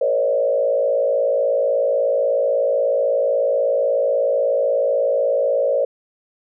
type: tone with frequency modulation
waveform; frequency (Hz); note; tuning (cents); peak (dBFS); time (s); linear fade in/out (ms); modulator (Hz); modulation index
sine; 551; C#5; -11; -15; 0.01-5.85; 5; 56.3; 1.2
effects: none